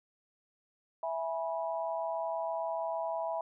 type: chord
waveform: sine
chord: E major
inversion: none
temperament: equal with one note detuned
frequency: 659.3 / 830.6 / 977 Hz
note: E5 / G#5 / B5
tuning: 0 / 0 / -19 cents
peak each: -34 / -39 / -38 dBFS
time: 1.03-3.41 s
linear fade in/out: 2 ms
effects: none